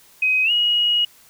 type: tone with pitch glide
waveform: sine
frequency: 2520 to 2895 Hz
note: D#7 to F#7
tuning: +21 to -38 cents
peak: -15 dBFS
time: 0.22-1.05 s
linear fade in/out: 5 ms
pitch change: +241 cents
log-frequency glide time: 0.44-0.51 s
effects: white hiss -51 dBFS RMS until 1.29 s